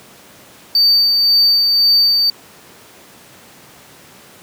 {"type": "tone with tremolo", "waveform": "triangle", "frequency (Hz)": 4600, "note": "D8", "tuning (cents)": -37, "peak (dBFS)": -7, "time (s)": [0.75, 2.3], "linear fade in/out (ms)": 2, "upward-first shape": "sine", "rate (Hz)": 1.9, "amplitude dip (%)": 30, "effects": ["pink hiss -42 dBFS RMS until 4.42 s", "high-pass 150 Hz 12 dB/octave"]}